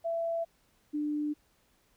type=tone pair in turn; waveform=sine; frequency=668 / 297.6 Hz; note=E5 / D4; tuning=+23 / +23 cents; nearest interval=octave + major second; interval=1400 cents; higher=first; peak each=-29 / -29 dBFS; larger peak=neither; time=0.04-0.45 / 0.93-1.34 s; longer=neither; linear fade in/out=20 ms; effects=pink hiss -69 dBFS RMS until 1.96 s